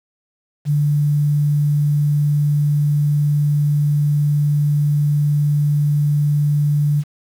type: tone with quantisation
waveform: sine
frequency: 146.83 Hz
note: D3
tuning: in tune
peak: -13 dBFS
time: 0.65-7.04 s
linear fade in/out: 50 ms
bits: 7
effects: none